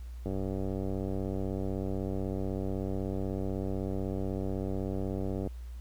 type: click train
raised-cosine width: 2 ms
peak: -22 dBFS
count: 502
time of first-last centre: 0.26-5.473 s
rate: 96.1 Hz
effects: added 60 Hz sine -39 dBFS peak until 5.8 s + pink hiss -62 dBFS RMS until 5.8 s